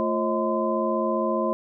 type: tone cluster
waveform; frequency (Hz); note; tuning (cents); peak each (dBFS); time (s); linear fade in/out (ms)
sine; 221.7 / 349.1 / 539 / 634 / 1025; A3 / F4 / C#5 / D#5 / C6; +13 / -1 / -49 / +32 / -36; -28; 0-1.53; 0
effects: none